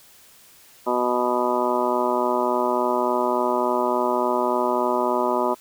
harmonic tone, 123.47 Hz, B2, in tune, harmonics 2 / 3 / 4 / 5 / 6 / 7 / 8 / 9 / 10, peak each -29 / -25 / -31 / -25 / -36 / -28 / -25 / -36 / -30 dBFS, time 0.86-5.55 s, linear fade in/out 20 ms, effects white hiss -51 dBFS RMS until 5.6 s

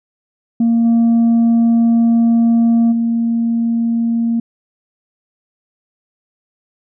sine tone with level steps, 231.5 Hz, A#3, 12 cents flat, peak -8 / -6 / -12 dBFS, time 0.6-4.4 s, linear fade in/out 5 ms, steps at 0.84 / 2.91 s, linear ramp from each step 20 ms, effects tanh soft clip ceiling -8 dBFS

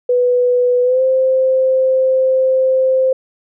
sine tone with pitch glide, 493.9 to 522.1 Hz, B4 to C5, 0 to -4 cents, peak -10 dBFS, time 0.09-3.13 s, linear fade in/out 5 ms, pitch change +96 cents, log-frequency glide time 0.83-1.02 s, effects none

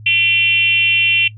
sine tone with frequency modulation, 2730 Hz, F7, 40 cents flat, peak -10 dBFS, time 0.06-1.28 s, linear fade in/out 5 ms, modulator 355 Hz, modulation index 0.92, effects noise-tail reverb RT60 0.1 s tail -19 dB re dry + added 107 Hz sine -33 dBFS peak until 1.37 s

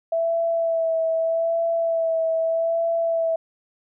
sine tone with vibrato, 659.3 Hz, E5, in tune, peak -19 dBFS, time 0.12-3.36 s, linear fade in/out 5 ms, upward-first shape sine, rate 0.81 Hz, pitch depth 23 cents each way, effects none

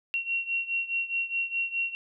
sine beating tone pair, 2736 / 2740.8 Hz, F7 / F7, -36 / -33 cents, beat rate 4.8 Hz, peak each -29 / -32 dBFS, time 0.14-1.95 s, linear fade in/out 0 ms, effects none

